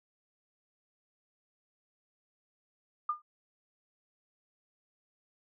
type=tone with exponential decay; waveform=sine; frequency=1209 Hz; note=D6; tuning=50 cents sharp; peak=-25 dBFS; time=3.09-3.22 s; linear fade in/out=5 ms; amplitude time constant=28 ms; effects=none